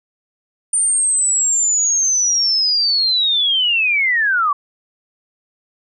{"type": "linear sweep", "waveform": "sine", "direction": "down", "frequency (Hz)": [9060, 1108.7], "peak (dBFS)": -13, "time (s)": [0.73, 4.53], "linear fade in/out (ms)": 5, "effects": []}